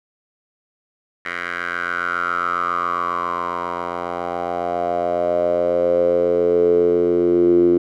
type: tone with band-pass filter sweep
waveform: 10% pulse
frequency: 87.31 Hz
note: F2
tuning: in tune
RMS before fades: -19 dBFS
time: 1.25-7.78 s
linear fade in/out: 5 ms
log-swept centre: 1800 to 330 Hz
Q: 7.5
effects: none